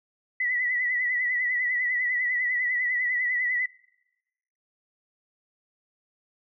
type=tone with vibrato; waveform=sine; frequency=1975.5 Hz; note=B6; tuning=in tune; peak=-23 dBFS; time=0.4-3.66 s; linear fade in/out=5 ms; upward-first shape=triangle; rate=10 Hz; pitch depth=67 cents each way; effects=noise-tail reverb RT60 1.0 s tail -25 dB re dry